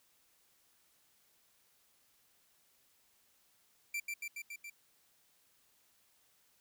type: tone with echo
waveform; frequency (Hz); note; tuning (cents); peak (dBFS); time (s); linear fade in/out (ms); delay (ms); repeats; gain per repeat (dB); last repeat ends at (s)
45% pulse; 2349; D7; 0; -35; 3.94-4; 5; 140; 5; -2; 4.7
effects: white hiss -71 dBFS RMS until 6.6 s